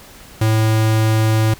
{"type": "tone", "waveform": "square", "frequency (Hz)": 110, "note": "A2", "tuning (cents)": 0, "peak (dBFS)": -13, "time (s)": [0.41, 1.54], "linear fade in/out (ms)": 5, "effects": ["pink hiss -41 dBFS RMS until 1.59 s"]}